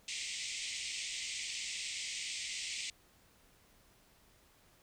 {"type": "band-pass noise", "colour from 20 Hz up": "pink", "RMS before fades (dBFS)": -41, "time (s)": [0.08, 2.9], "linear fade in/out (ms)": 2, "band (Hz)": [2000, 8600], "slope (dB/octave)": 96, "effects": ["pink hiss -66 dBFS RMS until 4.82 s"]}